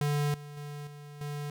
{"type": "tone with level steps", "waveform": "square", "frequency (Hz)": 146.2, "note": "D3", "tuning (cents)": -7, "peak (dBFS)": [-27, -43, -39, -45, -35], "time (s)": [0.01, 1.5], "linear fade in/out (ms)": 2, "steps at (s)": [0.34, 0.57, 0.87, 1.21], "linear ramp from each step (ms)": 2, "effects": []}